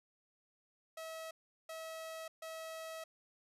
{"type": "tone bursts at uneven times", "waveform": "sawtooth", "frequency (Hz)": 645, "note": "E5", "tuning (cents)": -38, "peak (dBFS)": -40, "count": 3, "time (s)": [[0.97, 1.31], [1.69, 2.28], [2.42, 3.04]], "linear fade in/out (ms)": 5, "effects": ["resampled to 32000 Hz", "12-bit"]}